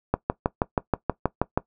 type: click train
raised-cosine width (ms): 1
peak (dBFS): -6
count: 10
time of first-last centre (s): 0.14-1.575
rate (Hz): 6.27
effects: noise-tail reverb RT60 0.1 s tail -19 dB re dry